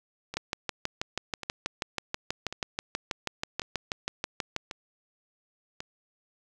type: two click trains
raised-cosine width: 0.2 ms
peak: -19 / -12 dBFS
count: 6 / 27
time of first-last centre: 0.34-5.804 / 0.37-4.564 s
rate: 0.915 / 6.2 Hz
effects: none